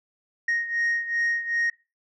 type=beating tone pair; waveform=sine; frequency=1866 / 1868.6 Hz; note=A#6 / A#6; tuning=+1 / +4 cents; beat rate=2.6 Hz; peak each=-23 / -27 dBFS; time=0.48-1.7 s; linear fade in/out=5 ms; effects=noise-tail reverb RT60 0.3 s tail -22 dB re dry + tanh soft clip ceiling -19 dBFS